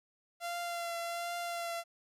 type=tone with vibrato; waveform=sawtooth; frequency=687 Hz; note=F5; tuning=29 cents flat; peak=-32 dBFS; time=0.4-1.84 s; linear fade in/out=50 ms; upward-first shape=triangle; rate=1.3 Hz; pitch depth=21 cents each way; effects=resampled to 32000 Hz + 12-bit